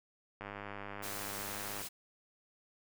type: click train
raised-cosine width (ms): 0.5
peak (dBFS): -28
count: 143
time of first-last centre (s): 0.41-1.816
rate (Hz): 101
type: noise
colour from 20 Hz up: white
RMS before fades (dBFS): -43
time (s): 1.02-1.89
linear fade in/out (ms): 20
effects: none